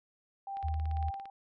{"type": "tone with tremolo", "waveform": "sine", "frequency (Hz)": 788, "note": "G5", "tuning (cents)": 9, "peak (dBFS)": -35, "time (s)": [0.47, 1.3], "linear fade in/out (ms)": 2, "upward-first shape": "sine", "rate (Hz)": 2.1, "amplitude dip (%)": 70}
{"type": "click train", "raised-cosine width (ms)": 0.3, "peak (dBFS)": -35, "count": 13, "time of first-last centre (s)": [0.57, 1.256], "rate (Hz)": 17.5}
{"type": "tone", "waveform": "sine", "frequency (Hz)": 77.78, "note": "D#2", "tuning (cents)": 0, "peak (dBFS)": -30, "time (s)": [0.63, 1.11], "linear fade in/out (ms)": 20}
{"effects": []}